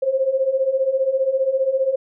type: beating tone pair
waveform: sine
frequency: 520 / 535 Hz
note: C5 / C5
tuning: -11 / +38 cents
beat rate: 15 Hz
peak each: -22 / -18 dBFS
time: 0.02-1.96 s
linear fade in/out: 10 ms
effects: none